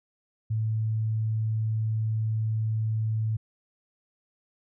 sine tone, 110 Hz, A2, in tune, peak -24 dBFS, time 0.5-3.37 s, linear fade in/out 10 ms, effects none

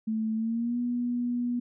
sine tone with pitch glide, 220 to 242.7 Hz, A3 to B3, 0 to -30 cents, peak -26 dBFS, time 0.07-1.6 s, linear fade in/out 10 ms, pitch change +170 cents, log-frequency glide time 0.35-0.78 s, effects none

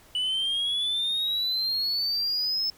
sine exponential sweep, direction up, 2960 to 5260 Hz, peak -22 dBFS, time 0.15-2.7 s, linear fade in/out 2 ms, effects tanh soft clip ceiling -23 dBFS + pink hiss -55 dBFS RMS until 2.77 s

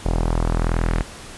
sawtooth tone with low-pass filter sweep, 41.22 Hz, E1, 1 cent sharp, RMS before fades -20 dBFS, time 0.05-1.03 s, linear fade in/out 10 ms, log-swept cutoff 770 to 2100 Hz, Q 1.5, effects pink hiss -38 dBFS RMS until 1.37 s + resampled to 24000 Hz

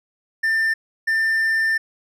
triangle tone pair in turn, 1791 / 1791 Hz, A6 / A6, +30 / +30 cents, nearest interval unison, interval 0 cents, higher neither, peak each -15 dBFS, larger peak neither, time 0.43-0.74 / 1.07-1.78 s, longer second, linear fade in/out 10 ms, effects none

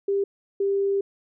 sine tone pair in turn, 397.3 / 395.9 Hz, G4 / G4, +23 / +17 cents, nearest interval unison, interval 6 cents, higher first, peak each -20 dBFS, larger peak neither, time 0.08-0.24 / 0.6-1.01 s, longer second, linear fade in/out 5 ms, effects none

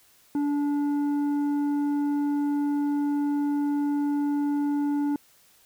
sine tone with tanh clipping, 289.2 Hz, D4, 27 cents flat, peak -24 dBFS, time 0.35-5.16 s, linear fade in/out 2 ms, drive 7 dB, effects white hiss -59 dBFS RMS until 5.65 s

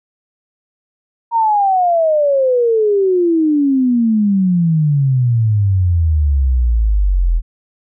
sine exponential sweep, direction down, 941 to 40.14 Hz, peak -10 dBFS, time 1.31-7.42 s, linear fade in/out 50 ms, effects none

